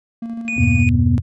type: tone with tremolo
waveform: triangle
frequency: 230 Hz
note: A#3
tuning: 23 cents flat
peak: -21 dBFS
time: 0.22-0.83 s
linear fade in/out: 5 ms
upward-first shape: square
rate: 13 Hz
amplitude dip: 35%
type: tone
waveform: triangle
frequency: 2469 Hz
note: D#7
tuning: 14 cents flat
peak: -19 dBFS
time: 0.48-0.89 s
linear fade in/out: 0 ms
type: chord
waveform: sine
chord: E minor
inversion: none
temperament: equal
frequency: 82.41 / 98 / 123.47 Hz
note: E2 / G2 / B2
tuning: 0 / 0 / 0 cents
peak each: -17 dBFS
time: 0.56-1.22 s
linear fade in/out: 50 ms
type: tone with vibrato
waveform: sine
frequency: 242 Hz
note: B3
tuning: 35 cents flat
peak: -17 dBFS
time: 0.58-1.18 s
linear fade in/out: 0 ms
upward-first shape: sine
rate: 15 Hz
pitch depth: 23 cents each way
effects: tanh soft clip ceiling -1 dBFS + resampled to 24000 Hz